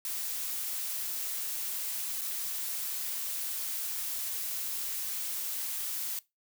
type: noise with dropouts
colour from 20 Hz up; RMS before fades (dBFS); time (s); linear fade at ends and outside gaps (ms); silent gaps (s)
blue; -35; 0.05-6.19; 1; 2.212-2.216
effects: noise-tail reverb RT60 0.2 s tail -20 dB re dry